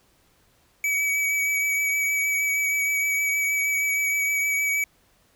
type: tone with vibrato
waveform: square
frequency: 2277 Hz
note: C#7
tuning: 46 cents sharp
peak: -22 dBFS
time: 0.84-4.84 s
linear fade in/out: 2 ms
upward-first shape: triangle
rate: 6.4 Hz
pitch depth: 21 cents each way
effects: pink hiss -62 dBFS RMS until 5.35 s